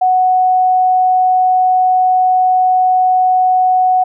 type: tone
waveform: sine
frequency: 740 Hz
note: F#5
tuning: in tune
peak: -8 dBFS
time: 0.01-4.04 s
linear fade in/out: 10 ms
effects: none